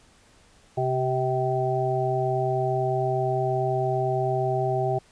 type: harmonic tone with a mistuned harmonic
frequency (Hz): 128.8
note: C3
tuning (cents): -27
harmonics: 1 / 3 / 5 / 6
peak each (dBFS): -27 / -27 / -28 / -28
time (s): 0.77-4.99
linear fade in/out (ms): 10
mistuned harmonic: 1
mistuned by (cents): +34
effects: pink hiss -57 dBFS RMS until 5.11 s + resampled to 22050 Hz